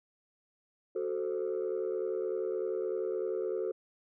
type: chord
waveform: sine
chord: F# diminished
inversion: none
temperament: equal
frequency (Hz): 370 / 440 / 523.3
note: F#4 / A4 / C5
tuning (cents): 0 / 0 / 0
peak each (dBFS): -33 / -33 / -37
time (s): 0.95-3.72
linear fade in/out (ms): 10
effects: tanh soft clip ceiling -26 dBFS